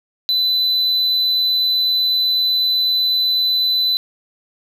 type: tone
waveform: triangle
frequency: 4006 Hz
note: B7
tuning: 24 cents sharp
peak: -13 dBFS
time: 0.29-3.97 s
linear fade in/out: 0 ms
effects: none